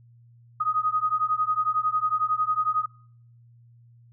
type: beating tone pair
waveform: sine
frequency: 1244.5 / 1255.5 Hz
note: D#6 / D#6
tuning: 0 / +15 cents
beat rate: 11 Hz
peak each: -25 dBFS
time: 0.6-2.86 s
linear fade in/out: 10 ms
effects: noise-tail reverb RT60 0.6 s tail -23 dB re dry + added 118 Hz sine -51 dBFS peak until 4.12 s